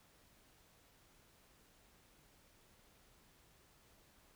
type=silence; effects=pink hiss -68 dBFS RMS until 4.35 s